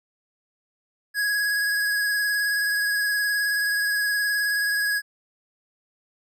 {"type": "tone with vibrato", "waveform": "square", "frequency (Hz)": 1663, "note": "G#6", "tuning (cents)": 2, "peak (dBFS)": -22, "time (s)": [1.14, 5.02], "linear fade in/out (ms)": 50, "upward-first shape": "sine", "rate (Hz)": 19, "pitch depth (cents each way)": 20, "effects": []}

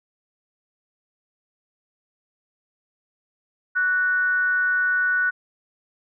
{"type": "tone with frequency modulation", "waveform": "sine", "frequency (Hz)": 1480, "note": "F#6", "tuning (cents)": 0, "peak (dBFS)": -18, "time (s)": [3.75, 5.31], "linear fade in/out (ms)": 20, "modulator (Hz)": 349, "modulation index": 0.26, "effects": []}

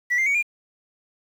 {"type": "tone with pitch steps", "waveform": "sine", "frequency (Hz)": [1955, 2095, 2246, 2407], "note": ["B6", "C7", "C#7", "D7"], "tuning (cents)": [-18, 2, 22, 42], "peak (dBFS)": -16, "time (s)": [0.1, 0.428], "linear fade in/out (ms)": 20, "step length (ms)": 82, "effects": ["tanh soft clip ceiling -17 dBFS", "8-bit"]}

